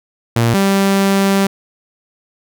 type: tone pair in turn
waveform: sawtooth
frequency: 116.54 / 196 Hz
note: A#2 / G3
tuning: 0 / 0 cents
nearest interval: major sixth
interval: 900 cents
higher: second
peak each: -7 dBFS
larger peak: neither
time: 0.36-0.54 / 0.54-1.47 s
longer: second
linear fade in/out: 5 ms
effects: none